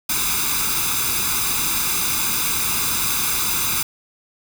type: noise with comb filter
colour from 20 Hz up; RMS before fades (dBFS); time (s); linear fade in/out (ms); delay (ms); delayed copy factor
white; -21; 0.09-3.83; 5; 0.81; +0.8
effects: none